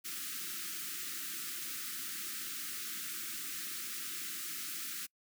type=band-stop noise; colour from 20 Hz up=white; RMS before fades=-41 dBFS; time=0.04-5.07 s; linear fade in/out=20 ms; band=380 to 1200 Hz; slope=96 dB/octave; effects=noise-tail reverb RT60 0.1 s tail -26 dB re dry + high-pass 200 Hz 12 dB/octave